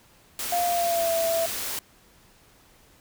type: band-stop noise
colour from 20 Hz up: white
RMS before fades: -31 dBFS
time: 0.39-1.79 s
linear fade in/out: 2 ms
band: 130 to 190 Hz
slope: 96 dB/octave
type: tone with pitch glide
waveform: sine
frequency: 702 to 663.7 Hz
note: F5 to E5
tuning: +9 to +12 cents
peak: -22 dBFS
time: 0.52-1.46 s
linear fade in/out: 5 ms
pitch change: -97 cents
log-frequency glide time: 0.66-1.16 s
effects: pink hiss -57 dBFS RMS until 3 s